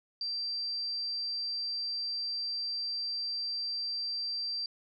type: tone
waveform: sine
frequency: 4700 Hz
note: D8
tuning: 1 cent sharp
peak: -32 dBFS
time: 0.21-4.66 s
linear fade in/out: 2 ms
effects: none